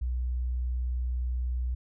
sine tone, 61.74 Hz, B1, in tune, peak -27 dBFS, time 0.01-1.75 s, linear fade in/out 10 ms, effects none

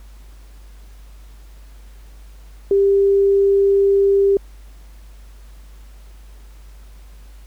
sine tone, 395.9 Hz, G4, 17 cents sharp, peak -11 dBFS, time 2.71-4.37 s, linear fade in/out 2 ms, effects added 50 Hz sine -38 dBFS peak until 7.46 s + pink hiss -53 dBFS RMS until 7.46 s

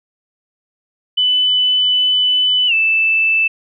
sine tone with pitch glide, 2999 to 2641 Hz, F#7 to E7, +23 to +3 cents, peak -11 dBFS, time 1.17-3.48 s, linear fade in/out 10 ms, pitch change -220 cents, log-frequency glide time 2.67-2.73 s, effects none

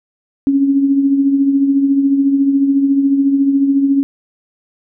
sine tone with tremolo, 276.5 Hz, C#4, 4 cents flat, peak -7 dBFS, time 0.47-4.03 s, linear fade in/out 0 ms, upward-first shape triangle, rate 14 Hz, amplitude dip 55%, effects none

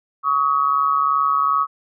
sine tone pair together, 1125.4 / 1268 Hz, C#6 / D#6, +26 / +32 cents, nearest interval major second, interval 206 cents, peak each -18 dBFS, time 0.23-1.67 s, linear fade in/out 50 ms, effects none

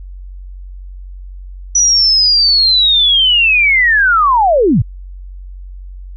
sine linear sweep, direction down, 5920 to 82.6 Hz, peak -7 dBFS, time 1.75-4.82 s, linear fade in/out 5 ms, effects added 46 Hz sine -27 dBFS peak until 6.16 s

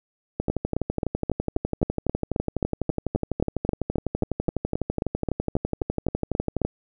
two click trains, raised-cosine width 2 ms, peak -11 / -10 dBFS, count 76 / 24, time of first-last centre 0.4-6.65 / 0.5-6.617 s, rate 12 / 3.76 Hz, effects none

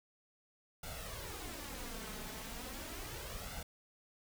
pink noise with flanger, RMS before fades -45 dBFS, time 0.83-3.63 s, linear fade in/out 5 ms, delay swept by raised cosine 1.4 to 4.7 ms, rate 0.36 Hz, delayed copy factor +0.65, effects none

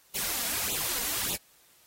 white noise with flanger, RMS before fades -31 dBFS, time 0.14-1.37 s, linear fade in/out 20 ms, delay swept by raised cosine 0.27 to 4.27 ms, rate 1.7 Hz, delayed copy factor +1, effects white hiss -61 dBFS RMS until 1.86 s + AAC 48 kbps

